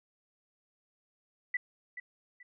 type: tone with echo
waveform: sine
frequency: 1975.5 Hz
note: B6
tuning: in tune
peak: -28 dBFS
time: 1.54-1.57 s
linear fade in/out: 5 ms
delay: 430 ms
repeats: 2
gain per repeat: -11 dB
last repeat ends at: 2.43 s
effects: none